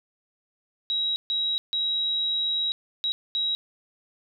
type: tone bursts at uneven times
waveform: sine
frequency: 3847 Hz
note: B7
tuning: 46 cents flat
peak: -23 dBFS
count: 5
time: 0.9-1.16 / 1.3-1.58 / 1.73-2.72 / 3.04-3.12 / 3.35-3.55 s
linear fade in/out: 0 ms
effects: none